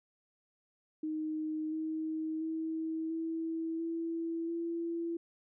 sine tone with pitch steps, 311.1 / 316 / 321 / 326 / 331.1 / 336.3 Hz, D#4 / D#4 / E4 / E4 / E4 / E4, 0 / +27 / -46 / -19 / +8 / +35 cents, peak -33 dBFS, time 1.03-5.17 s, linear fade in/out 5 ms, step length 690 ms, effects none

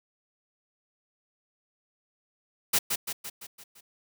white noise with echo, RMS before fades -23 dBFS, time 2.73-2.79 s, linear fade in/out 10 ms, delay 170 ms, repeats 6, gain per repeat -5 dB, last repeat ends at 3.81 s, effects none

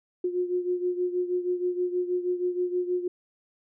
sine beating tone pair, 357.6 / 363.9 Hz, F4 / F#4, +41 / -29 cents, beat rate 6.3 Hz, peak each -26 / -31 dBFS, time 0.24-3.08 s, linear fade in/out 5 ms, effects none

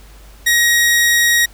sawtooth tone, 1890 Hz, A#6, 23 cents sharp, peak -7 dBFS, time 0.46-1.46 s, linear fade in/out 10 ms, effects added 50 Hz sine -39 dBFS peak until 1.53 s + pink hiss -46 dBFS RMS until 1.53 s

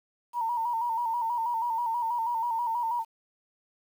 sine tone with vibrato, 932.3 Hz, A#5, in tune, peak -26 dBFS, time 0.33-3.05 s, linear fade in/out 50 ms, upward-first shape square, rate 6.2 Hz, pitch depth 53 cents each way, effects 9-bit

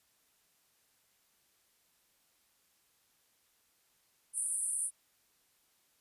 white band-pass noise, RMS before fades -35 dBFS, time 4.33-4.91 s, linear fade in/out 50 ms, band 8900 to 10000 Hz, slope 96 dB/octave, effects white hiss -72 dBFS RMS until 6 s + resampled to 32000 Hz

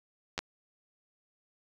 clicks, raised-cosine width 0.2 ms, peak -15 dBFS, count 2, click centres 0.379 / 0.39 s, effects resampled to 24000 Hz

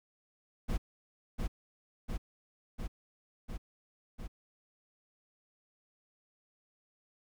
brown noise with echo, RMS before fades -31 dBFS, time 0.68-0.78 s, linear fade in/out 20 ms, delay 700 ms, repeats 5, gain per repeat -2 dB, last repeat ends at 4.28 s, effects none

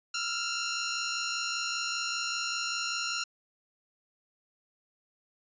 10% pulse tone pair together, 1331.8 / 1396.9 Hz, E6 / F6, +17 / 0 cents, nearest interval minor second, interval 83 cents, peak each -28 / -23 dBFS, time 0.14-3.24 s, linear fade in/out 5 ms, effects resampled to 16000 Hz

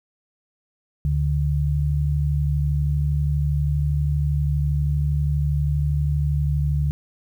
sine tone pair together, 73 / 145.5 Hz, D2 / D3, -10 / -16 cents, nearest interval octave, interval 1194 cents, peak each -21 dBFS, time 1.05-6.91 s, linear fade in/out 0 ms, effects 9-bit

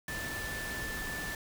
sine tone in noise, 1760 Hz, A6, in tune, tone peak -38 dBFS, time 0.08-1.35 s, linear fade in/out 2 ms, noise pink, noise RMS -40 dBFS, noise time 0.08-1.35 s, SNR -1 dB, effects none

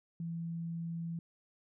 sine tone, 167.1 Hz, E3, 24 cents sharp, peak -36 dBFS, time 0.2-1.19 s, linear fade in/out 2 ms, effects none

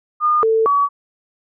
sine tone with pitch steps, 1217 / 445.4 / 1136 Hz, D#6 / A4 / C#6, -39 / +21 / +42 cents, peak -12 dBFS, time 0.2-0.89 s, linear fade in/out 50 ms, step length 230 ms, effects none

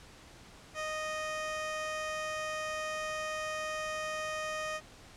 15% pulse tone, 620 Hz, D#5, 6 cents flat, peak -28 dBFS, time 0.74-4.81 s, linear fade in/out 50 ms, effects pink hiss -54 dBFS RMS until 5.16 s + low-pass 8000 Hz 12 dB/octave

